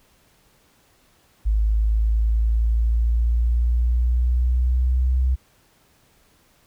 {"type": "exponential sweep", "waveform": "sine", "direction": "up", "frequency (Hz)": [52.8, 64.4], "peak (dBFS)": -16, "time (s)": [1.45, 5.36], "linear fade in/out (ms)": 20, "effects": ["pink hiss -59 dBFS RMS until 6.66 s"]}